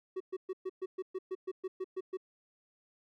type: tone bursts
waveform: triangle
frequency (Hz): 375.4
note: F#4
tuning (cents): +25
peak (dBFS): -32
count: 13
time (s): 0.16-2.172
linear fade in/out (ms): 10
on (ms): 44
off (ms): 120
effects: none